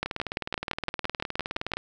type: two click trains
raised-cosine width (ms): 0.3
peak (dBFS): -11 / -14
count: 11 / 34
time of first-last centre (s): 0.03-1.736 / 0.06-1.77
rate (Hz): 5.86 / 19.3
effects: none